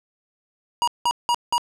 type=tone bursts; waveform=square; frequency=956 Hz; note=A#5; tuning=43 cents sharp; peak=-18 dBFS; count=4; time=0.82-1.58 s; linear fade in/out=0 ms; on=55 ms; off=180 ms; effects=low-pass 9000 Hz 12 dB/octave